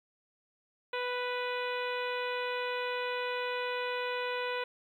harmonic tone, 494.2 Hz, B4, 1 cent sharp, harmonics 1 / 2 / 3 / 4 / 5 / 6 / 7 / 8, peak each -35 / -38 / -40 / -43 / -41 / -46 / -47 / -49 dBFS, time 0.93-4.64 s, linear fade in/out 5 ms, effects 11-bit

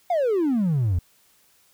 triangle exponential sweep, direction down, 738 to 80.5 Hz, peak -16 dBFS, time 0.1-0.99 s, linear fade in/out 5 ms, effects tanh soft clip ceiling -14 dBFS + white hiss -60 dBFS RMS until 1.73 s

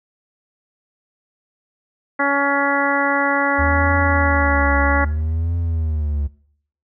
harmonic tone, 281 Hz, C#4, 24 cents sharp, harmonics 1 / 2 / 3 / 4 / 5 / 6 / 7, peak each -23 / -23 / -23 / -23 / -23 / -23 / -23 dBFS, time 2.19-5.05 s, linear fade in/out 10 ms
triangle tone with vibrato, 77 Hz, D#2, 17 cents flat, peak -16 dBFS, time 3.58-6.28 s, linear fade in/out 20 ms, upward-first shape triangle, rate 0.63 Hz, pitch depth 190 cents each way
effects noise-tail reverb RT60 0.6 s tail -20 dB re dry

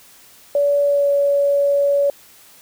sine tone with pitch glide, 572 to 566.1 Hz, D5 to C#5, -46 to +36 cents, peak -13 dBFS, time 0.55-2.1 s, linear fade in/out 2 ms, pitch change -18 cents, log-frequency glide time 0.84-1.1 s, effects white hiss -47 dBFS RMS until 2.61 s

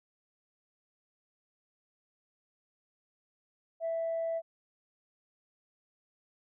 sine tone, 660 Hz, E5, 2 cents sharp, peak -29 dBFS, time 3.8-4.42 s, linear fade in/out 50 ms, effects tanh soft clip ceiling -27 dBFS

